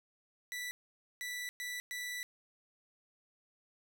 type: tone bursts at uneven times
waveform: sawtooth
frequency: 1971 Hz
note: B6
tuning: 4 cents flat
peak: -35 dBFS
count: 4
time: 0.52-0.71 / 1.21-1.49 / 1.6-1.8 / 1.91-2.23 s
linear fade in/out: 0 ms
effects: none